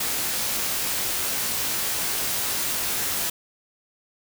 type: noise with comb filter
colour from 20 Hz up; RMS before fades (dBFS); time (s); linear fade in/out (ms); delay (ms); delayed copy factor
white; -26; 0-3.3; 5; 20; -0.6
effects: none